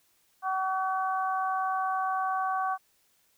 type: harmonic tone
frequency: 378.7 Hz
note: F#4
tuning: 40 cents sharp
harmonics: 2 / 3 / 4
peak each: -29 / -30 / -37 dBFS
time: 0.42-2.78 s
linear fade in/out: 50 ms
effects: white hiss -68 dBFS RMS until 3.37 s